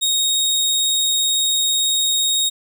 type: tone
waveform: 25% pulse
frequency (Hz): 3747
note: A#7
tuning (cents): +8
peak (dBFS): -12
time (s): 0.01-2.5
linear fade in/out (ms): 20
effects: none